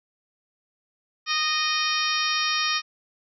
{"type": "harmonic tone", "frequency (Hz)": 618, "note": "D#5", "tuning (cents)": -12, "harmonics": [2, 3, 4, 5, 6, 7, 8, 9], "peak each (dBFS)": [-28, -30, -29, -32, -31, -33, -33, -29], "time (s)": [1.26, 2.82], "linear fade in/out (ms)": 50, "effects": []}